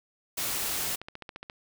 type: noise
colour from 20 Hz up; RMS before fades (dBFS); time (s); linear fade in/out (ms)
white; -31; 0.37-0.96; 10
type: click train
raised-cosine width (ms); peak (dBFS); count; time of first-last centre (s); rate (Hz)
0.3; -24; 12; 0.74-1.499; 14.5
effects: none